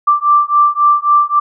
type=beating tone pair; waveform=sine; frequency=1174 / 1177.7 Hz; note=D6 / D6; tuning=-1 / +4 cents; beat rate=3.7 Hz; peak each=-11 dBFS; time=0.07-1.4 s; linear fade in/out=10 ms; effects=none